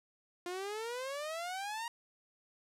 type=exponential sweep; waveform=sawtooth; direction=up; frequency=348 to 950 Hz; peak=-34 dBFS; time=0.46-1.88 s; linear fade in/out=2 ms; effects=low-pass 11000 Hz 12 dB/octave